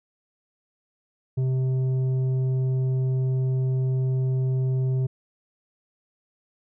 sine tone with tanh clipping, 130.1 Hz, C3, 9 cents flat, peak -22 dBFS, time 1.37-5.07 s, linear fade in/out 10 ms, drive 7 dB, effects none

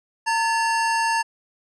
square tone pair together, 912 / 1725.5 Hz, A#5 / A6, -38 / -34 cents, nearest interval major seventh, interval 1104 cents, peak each -21 / -26 dBFS, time 0.26-1.23 s, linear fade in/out 20 ms, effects resampled to 22050 Hz

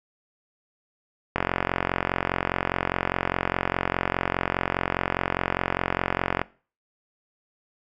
click train, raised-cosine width 0.5 ms, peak -7 dBFS, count 228, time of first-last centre 1.36-6.416 s, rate 44.9 Hz, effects noise-tail reverb RT60 0.4 s tail -21 dB re dry

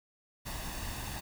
pink noise with comb filter, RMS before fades -39 dBFS, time 0.45-1.21 s, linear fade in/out 20 ms, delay 1.1 ms, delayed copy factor +0.55, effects none

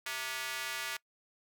square tone with high-pass filter, 130.81 Hz, C3, in tune, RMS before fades -38 dBFS, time 0.06-0.97 s, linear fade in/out 5 ms, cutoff 1700 Hz, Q 1.2, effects noise-tail reverb RT60 0.1 s tail -24 dB re dry

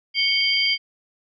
sine tone cluster, 2222 / 3146 / 4770 Hz, C#7 / G7 / D8, +4 / +6 / +26 cents, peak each -22 dBFS, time 0.14-0.78 s, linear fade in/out 50 ms, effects none

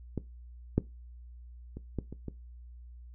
clicks, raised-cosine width 3 ms, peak -19 / -11 / -28 / -19 / -28 / -24 dBFS, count 6, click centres 0.177 / 0.78 / 1.77 / 1.987 / 2.126 / 2.283 s, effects noise-tail reverb RT60 0.2 s tail -18 dB re dry + added 60 Hz sine -46 dBFS peak until 3.14 s

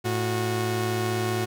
sawtooth tone pair together, 110 / 365.2 Hz, A2 / F#4, 0 / -23 cents, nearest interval octave + major sixth, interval 2077 cents, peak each -23 dBFS, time 0.04-1.46 s, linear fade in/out 20 ms, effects none

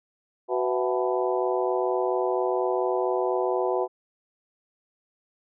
harmonic tone with a mistuned harmonic, 124.3 Hz, B2, 12 cents sharp, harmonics 3 / 4 / 5 / 6 / 7 / 8, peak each -26 / -28 / -30 / -32 / -33 / -34 dBFS, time 0.48-3.88 s, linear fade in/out 50 ms, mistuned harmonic 5, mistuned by +100 cents, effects none

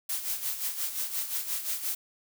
blue noise with tremolo, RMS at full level -30 dBFS, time 0.09-1.95 s, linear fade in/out 5 ms, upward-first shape sine, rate 5.7 Hz, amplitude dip 65%, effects none

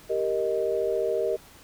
sine chord, Eb major, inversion first, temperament equal, 392 / 466.2 / 622.3 Hz, G4 / Bb4 / Eb5, 0 / 0 / 0 cents, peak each -28 / -27 / -28 dBFS, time 0.09-1.37 s, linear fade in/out 20 ms, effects pink hiss -51 dBFS RMS until 1.63 s

